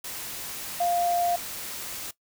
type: tone in noise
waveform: sine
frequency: 698.5 Hz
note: F5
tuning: in tune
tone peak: -22 dBFS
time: 0.8-1.36 s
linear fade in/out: 5 ms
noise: white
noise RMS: -36 dBFS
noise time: 0.04-2.11 s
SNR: +11 dB
effects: noise-tail reverb RT60 0.1 s tail -18 dB re dry